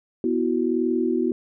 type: chord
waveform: sine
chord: B suspended fourth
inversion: none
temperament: equal with one note detuned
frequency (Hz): 246.9 / 328.5 / 370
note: B3 / E4 / F#4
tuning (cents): 0 / -6 / 0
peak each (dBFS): -24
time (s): 0.24-1.32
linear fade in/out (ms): 2
effects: none